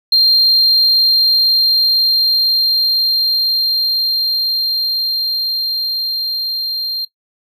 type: tone with level ramp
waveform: triangle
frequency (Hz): 4186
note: C8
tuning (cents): 0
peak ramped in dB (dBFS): -4 to -16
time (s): 0.12-7.05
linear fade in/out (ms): 5
effects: noise-tail reverb RT60 0.1 s tail -17 dB re dry + tanh soft clip ceiling -5 dBFS